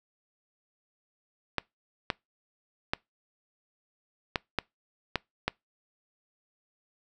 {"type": "clicks", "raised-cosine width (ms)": 0.3, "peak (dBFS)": -10, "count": 7, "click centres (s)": [1.583, 2.102, 2.935, 4.358, 4.587, 5.157, 5.48], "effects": ["noise-tail reverb RT60 0.2 s tail -25 dB re dry"]}